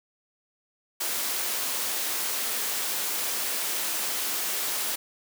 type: high-pass noise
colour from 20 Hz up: white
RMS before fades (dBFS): -29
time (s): 1-4.96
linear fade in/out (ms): 10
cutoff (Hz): 280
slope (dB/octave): 12
effects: none